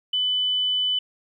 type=tone; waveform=sine; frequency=3000 Hz; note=F#7; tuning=23 cents sharp; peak=-20 dBFS; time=0.13-0.99 s; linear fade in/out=5 ms; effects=10-bit